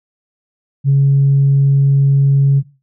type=tone; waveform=sine; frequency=138.59 Hz; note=C#3; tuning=in tune; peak=-6 dBFS; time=0.84-2.63 s; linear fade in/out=50 ms; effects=noise-tail reverb RT60 0.3 s tail -18 dB re dry + tanh soft clip ceiling -4 dBFS